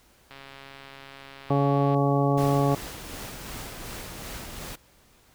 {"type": "click train", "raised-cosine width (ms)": 0.3, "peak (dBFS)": -28, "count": 225, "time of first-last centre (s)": [0.31, 1.945], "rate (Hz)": 137}
{"type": "harmonic tone", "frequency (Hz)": 140.4, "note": "C#3", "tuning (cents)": 22, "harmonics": [1, 2, 3, 4, 5, 6, 8], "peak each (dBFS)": [-23, -26, -28, -29, -30, -31, -32], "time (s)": [1.5, 2.75], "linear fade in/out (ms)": 5}
{"type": "noise with tremolo", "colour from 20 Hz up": "pink", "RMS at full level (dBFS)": -37, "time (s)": [2.37, 4.76], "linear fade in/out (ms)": 10, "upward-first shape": "sine", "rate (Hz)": 2.7, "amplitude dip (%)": 30}
{"effects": ["pink hiss -59 dBFS RMS until 5.34 s"]}